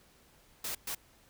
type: noise bursts at uneven times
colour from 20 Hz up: white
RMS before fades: -37 dBFS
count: 2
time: 0.64-0.75 / 0.87-0.95 s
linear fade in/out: 5 ms
effects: pink hiss -63 dBFS RMS until 1.29 s